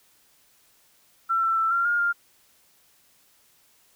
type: tone with pitch steps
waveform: sine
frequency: 1347 / 1339 / 1330 / 1379 / 1419 / 1400 Hz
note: E6 / E6 / E6 / F6 / F6 / F6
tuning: +37 / +27 / +15 / -22 / +27 / +4 cents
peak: -20 dBFS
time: 1.29-2.13 s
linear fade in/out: 20 ms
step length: 140 ms
effects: white hiss -61 dBFS RMS until 3.95 s